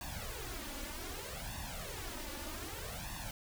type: noise with flanger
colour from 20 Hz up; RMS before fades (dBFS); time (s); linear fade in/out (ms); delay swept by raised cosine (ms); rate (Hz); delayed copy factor
pink; -43; 0.01-3.31; 2; 1.1 to 3.5; 0.64; +0.85
effects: none